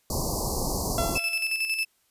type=band-stop noise; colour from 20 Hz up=pink; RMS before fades=-28 dBFS; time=0.1-1.18 s; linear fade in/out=2 ms; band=1100 to 4400 Hz; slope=96 dB/octave
type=tone with exponential decay; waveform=30% pulse; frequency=677 Hz; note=E5; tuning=46 cents sharp; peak=-22 dBFS; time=0.98-1.58 s; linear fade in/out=1 ms; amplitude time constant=130 ms
type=tone with tremolo; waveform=35% pulse; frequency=2630 Hz; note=E7; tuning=5 cents flat; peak=-22 dBFS; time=1.15-1.85 s; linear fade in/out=10 ms; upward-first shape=square; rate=11 Hz; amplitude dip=50%
effects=white hiss -68 dBFS RMS until 2.1 s + resampled to 32000 Hz